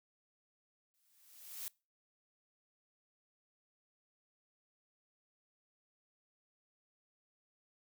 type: noise with exponential growth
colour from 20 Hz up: blue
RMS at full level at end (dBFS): -41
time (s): 0.94-1.68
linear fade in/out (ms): 0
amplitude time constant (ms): 160
effects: noise-tail reverb RT60 0.3 s tail -24 dB re dry